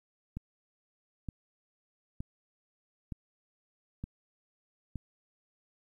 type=click train; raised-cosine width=5 ms; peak=-25 dBFS; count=6; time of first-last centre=0.37-4.957 s; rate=1.09 Hz; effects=11-bit